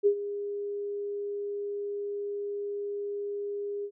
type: tone with ADSR envelope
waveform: sine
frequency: 407 Hz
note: G#4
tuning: 35 cents flat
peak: -17 dBFS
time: 0.03-3.91 s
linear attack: 33 ms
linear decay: 81 ms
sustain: -14 dB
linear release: 66 ms
effects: none